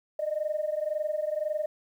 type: tone pair together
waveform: sine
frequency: 601.1 / 623 Hz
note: D5 / D#5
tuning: +40 / +2 cents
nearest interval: minor second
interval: 62 cents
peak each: -29 / -30 dBFS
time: 0.19-1.66 s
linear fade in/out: 5 ms
effects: tanh soft clip ceiling -20 dBFS + 10-bit